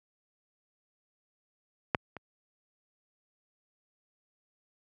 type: clicks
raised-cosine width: 0.5 ms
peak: -9 / -26 dBFS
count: 2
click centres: 1.948 / 2.167 s
effects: high-pass 80 Hz 12 dB/octave